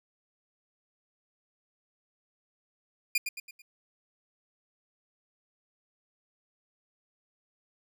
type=tone with echo; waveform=sawtooth; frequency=2419 Hz; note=D#7; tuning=49 cents flat; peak=-20 dBFS; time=3.15-3.18 s; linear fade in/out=5 ms; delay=110 ms; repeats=4; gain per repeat=-7 dB; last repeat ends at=3.62 s; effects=none